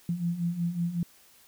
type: beating tone pair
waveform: sine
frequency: 168.1 / 173.5 Hz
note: E3 / F3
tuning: +34 / -11 cents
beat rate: 5.4 Hz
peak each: -33 / -28 dBFS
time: 0.09-1.03 s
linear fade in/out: 2 ms
effects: white hiss -58 dBFS RMS until 1.47 s